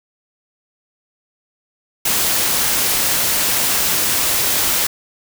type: noise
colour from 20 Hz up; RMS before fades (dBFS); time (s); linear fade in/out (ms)
white; -17; 2.05-4.87; 5
effects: none